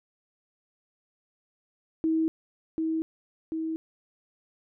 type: tone with echo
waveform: sine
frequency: 321.1 Hz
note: E4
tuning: 45 cents flat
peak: -22 dBFS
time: 2.04-2.28 s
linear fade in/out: 0 ms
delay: 740 ms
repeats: 2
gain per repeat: -3 dB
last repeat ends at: 3.76 s
effects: none